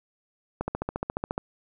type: click train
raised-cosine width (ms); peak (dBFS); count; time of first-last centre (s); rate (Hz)
1; -14; 12; 0.61-1.379; 14.3
effects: none